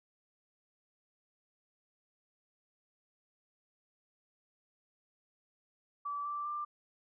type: tone with pitch steps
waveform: sine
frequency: 1155 / 1170.4 / 1186.1 Hz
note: D6 / D6 / D6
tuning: -29 / -6 / +17 cents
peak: -35 dBFS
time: 6.05-6.65 s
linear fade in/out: 10 ms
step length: 200 ms
effects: none